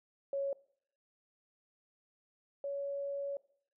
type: tone pair in turn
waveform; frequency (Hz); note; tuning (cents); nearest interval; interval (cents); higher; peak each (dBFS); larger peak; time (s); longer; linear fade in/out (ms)
sine; 554.4 / 561.2; C#5 / C#5; 0 / +21; unison; 21; second; -32 / -35; first; 0.33-0.53 / 2.64-3.37; second; 2
effects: noise-tail reverb RT60 0.6 s tail -21 dB re dry